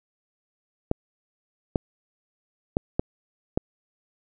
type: clicks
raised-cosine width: 2 ms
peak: -8 dBFS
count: 5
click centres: 0.914 / 1.758 / 2.769 / 2.995 / 3.575 s
effects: none